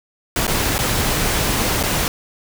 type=noise with dropouts; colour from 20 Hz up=pink; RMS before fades=-19 dBFS; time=0.36-2.08 s; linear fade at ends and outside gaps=1 ms; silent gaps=0.468-0.478 / 0.781-0.789 / 1.829-1.836 s; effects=none